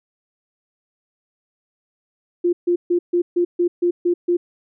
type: tone bursts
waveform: sine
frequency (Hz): 349.9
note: F4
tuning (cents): +3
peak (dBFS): -14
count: 9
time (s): 2.44-4.37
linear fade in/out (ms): 10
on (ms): 90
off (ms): 140
effects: none